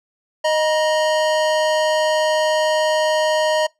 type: tone pair together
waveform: square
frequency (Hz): 620.3 / 954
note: D#5 / A#5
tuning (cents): -5 / +40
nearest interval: perfect fifth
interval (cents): 745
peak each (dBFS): -17 / -22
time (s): 0.44-3.67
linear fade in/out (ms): 10
effects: noise-tail reverb RT60 0.2 s tail -24 dB re dry + low-pass 7000 Hz 12 dB/octave